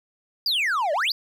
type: exponential two-way sweep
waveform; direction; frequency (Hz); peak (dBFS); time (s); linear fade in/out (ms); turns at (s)
triangle; down then up; 4978 to 561 to 4978; -19; 0.46-1.12; 2; 0.93
effects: none